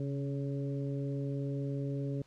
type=harmonic tone with a mistuned harmonic; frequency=139.9 Hz; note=C#3; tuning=16 cents sharp; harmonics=1 / 2 / 3 / 4; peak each=-34 / -39 / -42 / -46 dBFS; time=0-2.22 s; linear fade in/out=2 ms; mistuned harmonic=1; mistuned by=-28 cents; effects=pink hiss -65 dBFS RMS until 2.26 s + low-pass 7000 Hz 12 dB/octave